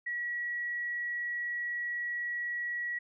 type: tone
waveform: sine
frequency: 1924 Hz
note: B6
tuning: 46 cents flat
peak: -32 dBFS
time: 0.06-2.99 s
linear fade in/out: 10 ms
effects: none